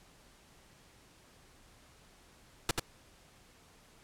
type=noise with echo; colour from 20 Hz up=pink; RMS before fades=-28 dBFS; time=2.69-2.71 s; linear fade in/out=2 ms; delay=86 ms; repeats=1; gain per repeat=-3 dB; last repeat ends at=2.796 s; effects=pink hiss -61 dBFS RMS until 4.03 s + low-pass 11000 Hz 12 dB/octave